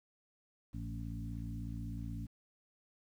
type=harmonic tone with a mistuned harmonic; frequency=56.3 Hz; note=A1; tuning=40 cents sharp; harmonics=1 / 2 / 3 / 4 / 5; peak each=-43 / -43 / -48 / -48 / -49 dBFS; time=0.73-2.27 s; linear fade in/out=20 ms; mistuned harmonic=3; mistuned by=+31 cents; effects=11-bit